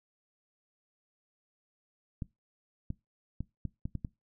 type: clicks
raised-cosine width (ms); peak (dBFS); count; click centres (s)
5; -23; 7; 2.222 / 2.904 / 3.406 / 3.653 / 3.855 / 3.953 / 4.048
effects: noise-tail reverb RT60 0.2 s tail -21 dB re dry